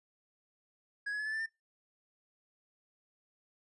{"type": "tone with pitch steps", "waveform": "triangle", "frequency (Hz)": [1661.2, 1687.3, 1713.8, 1740.8, 1768.1, 1795.9], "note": ["G#6", "G#6", "A6", "A6", "A6", "A6"], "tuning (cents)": [0, 27, -46, -19, 8, 35], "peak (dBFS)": -32, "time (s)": [1.06, 1.462], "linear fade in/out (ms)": 10, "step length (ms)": 67, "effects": ["noise-tail reverb RT60 0.2 s tail -23 dB re dry", "resampled to 24000 Hz"]}